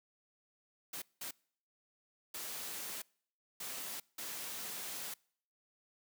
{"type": "noise bursts at uneven times", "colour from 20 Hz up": "white", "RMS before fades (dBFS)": -43, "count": 5, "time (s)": [[0.93, 1.02], [1.21, 1.31], [2.34, 3.02], [3.6, 4], [4.18, 5.14]], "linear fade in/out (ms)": 5, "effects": ["noise-tail reverb RT60 0.6 s tail -26 dB re dry", "high-pass 150 Hz 12 dB/octave"]}